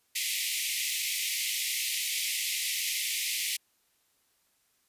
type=high-pass noise; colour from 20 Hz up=pink; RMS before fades=-31 dBFS; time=0.15-3.57 s; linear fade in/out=10 ms; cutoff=2000 Hz; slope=96 dB/octave; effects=white hiss -71 dBFS RMS until 4.88 s + resampled to 32000 Hz